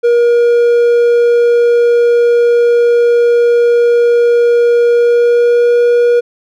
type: tone with pitch glide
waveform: triangle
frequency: 475.2 to 479.3 Hz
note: A#4 to A#4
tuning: +33 to +48 cents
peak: -4 dBFS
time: 0.03-6.21 s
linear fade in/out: 20 ms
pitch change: +15 cents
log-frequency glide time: 4.91-5.82 s
effects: none